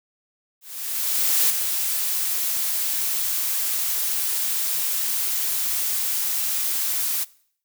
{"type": "noise with ADSR envelope", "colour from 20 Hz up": "blue", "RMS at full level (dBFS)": -18, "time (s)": [0.61, 7.25], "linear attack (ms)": 890, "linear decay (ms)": 4, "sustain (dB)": -6, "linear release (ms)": 23, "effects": ["noise-tail reverb RT60 0.6 s tail -22 dB re dry"]}